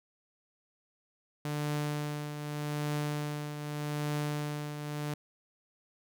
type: tone with tremolo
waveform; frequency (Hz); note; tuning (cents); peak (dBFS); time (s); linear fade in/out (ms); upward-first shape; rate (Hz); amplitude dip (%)
sawtooth; 148.3; D3; +17; -26; 1.45-5.14; 2; triangle; 0.83; 60
effects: none